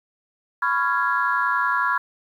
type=chord; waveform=sine; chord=C# dominant seventh; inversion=third; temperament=just; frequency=997.9 / 1108.7 / 1385.9 / 1663.1 Hz; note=B5 / C#6 / E#6 / G#6; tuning=+18 / 0 / -14 / +2 cents; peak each=-24 / -25 / -23 / -24 dBFS; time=0.62-1.98 s; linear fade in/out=5 ms; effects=tanh soft clip ceiling -8 dBFS + 9-bit